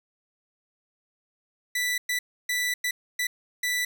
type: tone bursts at uneven times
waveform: sawtooth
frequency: 1975.5 Hz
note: B6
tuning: in tune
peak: -21 dBFS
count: 6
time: 1.75-1.98 / 2.09-2.19 / 2.49-2.74 / 2.84-2.91 / 3.19-3.27 / 3.63-3.85 s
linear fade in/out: 5 ms
effects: none